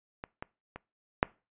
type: clicks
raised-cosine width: 0.5 ms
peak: -23 / -22 / -26 / -6 dBFS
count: 4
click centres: 0.239 / 0.425 / 0.76 / 1.229 s
effects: noise-tail reverb RT60 0.3 s tail -23 dB re dry + resampled to 8000 Hz